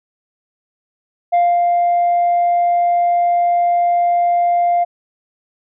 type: tone with ADSR envelope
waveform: sine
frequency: 698.5 Hz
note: F5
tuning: in tune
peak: -7 dBFS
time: 1.32-4.85 s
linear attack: 21 ms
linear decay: 240 ms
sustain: -3 dB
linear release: 22 ms
effects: tanh soft clip ceiling -9 dBFS